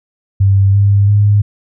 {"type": "tone with pitch steps", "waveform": "sine", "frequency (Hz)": [98, 100.46, 102.99], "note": ["G2", "G2", "G#2"], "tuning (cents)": [0, 43, -14], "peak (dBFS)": -6, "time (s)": [0.4, 1.42], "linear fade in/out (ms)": 10, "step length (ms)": 340, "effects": []}